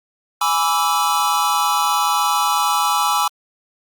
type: chord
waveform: square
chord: E dominant seventh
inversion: first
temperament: equal with one note detuned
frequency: 830.6 / 987.8 / 1157.1 / 1318.5 Hz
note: G#5 / B5 / D6 / E6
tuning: 0 / 0 / -26 / 0 cents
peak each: -22 dBFS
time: 0.41-3.28 s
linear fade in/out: 5 ms
effects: Opus 48 kbps